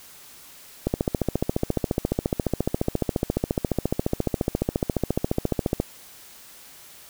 click train, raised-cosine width 2 ms, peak -8 dBFS, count 72, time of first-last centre 0.87-5.801 s, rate 14.4 Hz, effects white hiss -47 dBFS RMS until 7.09 s

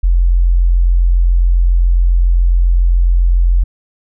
sine tone, 43.65 Hz, F1, in tune, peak -7 dBFS, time 0.03-3.64 s, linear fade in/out 10 ms, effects none

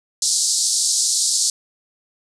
white band-pass noise, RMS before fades -19 dBFS, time 0.22-1.5 s, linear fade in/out 2 ms, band 4200 to 9000 Hz, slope 48 dB/octave, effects none

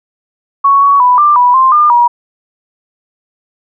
sine tone with pitch steps, 1112 / 1122 / 991 / 1186 / 982 / 1049 / 1204 / 958 Hz, C#6 / C#6 / B5 / D6 / B5 / C6 / D6 / A#5, +5 / +21 / +6 / +17 / -10 / +4 / +43 / +47 cents, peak -4 dBFS, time 0.64-2.08 s, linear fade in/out 10 ms, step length 180 ms, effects none

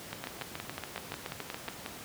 two click trains, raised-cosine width 0.3 ms, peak -20 / -20 dBFS, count 12 / 10, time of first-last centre 0.13-1.686 / 0.24-1.862 s, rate 7.07 / 5.55 Hz, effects pink hiss -45 dBFS RMS until 2.04 s + high-pass 100 Hz 12 dB/octave

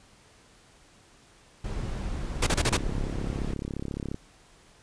brown noise, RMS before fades -32 dBFS, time 1.64-3.54 s, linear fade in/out 5 ms
pink noise bursts, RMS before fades -24 dBFS, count 5, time 2.42-2.771 s, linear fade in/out 5 ms, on 47 ms, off 29 ms
click train, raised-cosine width 3 ms, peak -20 dBFS, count 50, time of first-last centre 2.72-4.144 s, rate 34.4 Hz
effects pink hiss -57 dBFS RMS until 4.82 s + resampled to 22050 Hz

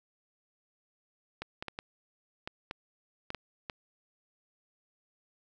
clicks, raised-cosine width 0.3 ms, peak -21 dBFS, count 9, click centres 1.42 / 1.625 / 1.683 / 1.789 / 2.475 / 2.711 / 3.304 / 3.347 / 3.698 s, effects none

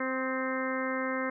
harmonic tone with a mistuned harmonic, 261.4 Hz, C4, 1 cent flat, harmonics 1 / 2 / 3 / 4 / 5 / 6 / 7 / 8, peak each -34 / -34 / -46 / -38 / -39 / -39 / -39 / -40 dBFS, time 0-1.3 s, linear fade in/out 5 ms, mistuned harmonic 5, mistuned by -27 cents, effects none

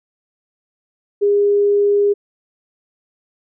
sine tone, 407.3 Hz, G#4, 34 cents flat, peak -11 dBFS, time 1.21-2.14 s, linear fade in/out 20 ms, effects none

